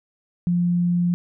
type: tone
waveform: sine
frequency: 175 Hz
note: F3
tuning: 4 cents sharp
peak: -17 dBFS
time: 0.47-1.14 s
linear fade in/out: 0 ms
effects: none